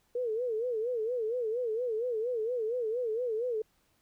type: tone with vibrato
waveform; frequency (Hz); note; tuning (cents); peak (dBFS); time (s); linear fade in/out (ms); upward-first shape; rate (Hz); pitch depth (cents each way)
sine; 466.2; A#4; 0; -29; 0.15-3.62; 5; sine; 4.3; 140
effects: pink hiss -71 dBFS RMS until 4.01 s